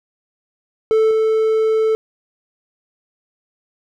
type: tone pair in turn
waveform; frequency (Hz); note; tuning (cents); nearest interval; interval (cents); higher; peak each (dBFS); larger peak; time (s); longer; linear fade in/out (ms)
triangle; 440 / 440; A4 / A4; 0 / 0; unison; 0; neither; -9 / -11; first; 0.91-1.11 / 1.11-1.95; second; 0
effects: none